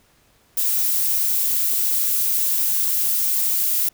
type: noise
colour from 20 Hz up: violet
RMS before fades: -20 dBFS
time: 0.57-3.89 s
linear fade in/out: 5 ms
effects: pink hiss -58 dBFS RMS until 3.93 s